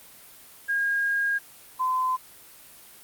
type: tone pair in turn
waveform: sine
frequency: 1626 / 1024.3 Hz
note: G#6 / C6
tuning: -37 / -37 cents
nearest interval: minor sixth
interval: 800 cents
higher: first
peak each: -22 / -22 dBFS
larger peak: neither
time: 0.68-1.39 / 1.79-2.17 s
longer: first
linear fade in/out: 20 ms
effects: white hiss -49 dBFS RMS until 3.03 s + Opus 32 kbps